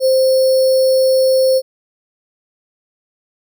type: tone with sample-and-hold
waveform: sine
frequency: 523.3 Hz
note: C5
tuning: in tune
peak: -9 dBFS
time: 0-1.62 s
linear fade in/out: 50 ms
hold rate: 4900 Hz
effects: none